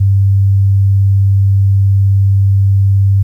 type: tone with vibrato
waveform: sine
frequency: 98.2 Hz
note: G2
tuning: 4 cents sharp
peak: -6 dBFS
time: 0-3.23 s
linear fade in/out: 10 ms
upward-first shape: triangle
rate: 19 Hz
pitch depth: 9 cents each way
effects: 8-bit